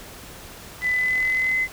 sine tone with pitch glide, 2000 to 2040 Hz, B6 to C7, +21 to -44 cents, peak -19 dBFS, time 0.81-1.68 s, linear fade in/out 50 ms, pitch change +35 cents, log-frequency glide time 0.91-1.5 s
click train, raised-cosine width 0.2 ms, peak -21 dBFS, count 30, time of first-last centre 0.82-1.515 s, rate 41.7 Hz
effects pink hiss -41 dBFS RMS until 1.72 s

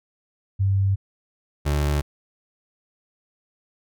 sine / 30% pulse tone pair in turn, 97.6 / 73.12 Hz, G2 / D2, -7 / -7 cents, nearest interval perfect fourth, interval 500 cents, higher first, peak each -17 / -17 dBFS, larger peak neither, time 0.59-0.96 / 1.65-2.02 s, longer neither, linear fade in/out 20 ms, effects none

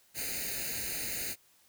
white noise with comb filter, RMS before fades -36 dBFS, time 0.14-1.36 s, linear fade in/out 50 ms, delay 0.45 ms, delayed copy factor +1, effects white hiss -65 dBFS RMS until 1.68 s

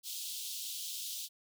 pink high-pass noise, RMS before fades -41 dBFS, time 0.03-1.29 s, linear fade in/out 50 ms, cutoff 3100 Hz, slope 48 dB/octave, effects none

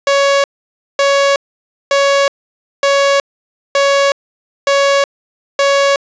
sawtooth tone bursts, 558 Hz, C#5, 11 cents sharp, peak -5 dBFS, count 7, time 0.07-5.96 s, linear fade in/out 2 ms, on 370 ms, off 550 ms, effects resampled to 16000 Hz + 7-bit

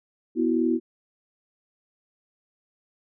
sine chord, B suspended fourth, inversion none, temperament just, 246.9 / 329.3 / 370.4 Hz, B3 / E4 / F#4, 0 / -2 / +2 cents, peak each -24 / -23 / -27 dBFS, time 0.35-0.8 s, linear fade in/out 50 ms, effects none

